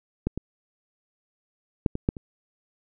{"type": "clicks", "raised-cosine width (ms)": 3, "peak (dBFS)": [-11, -17, -7, -16, -8, -24], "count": 6, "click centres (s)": [0.27, 0.376, 1.862, 1.954, 2.089, 2.168], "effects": []}